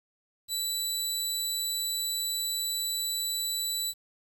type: tone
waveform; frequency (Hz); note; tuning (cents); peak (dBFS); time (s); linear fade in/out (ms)
20% pulse; 3961; B7; +4; -23; 0.48-3.94; 50
effects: 9-bit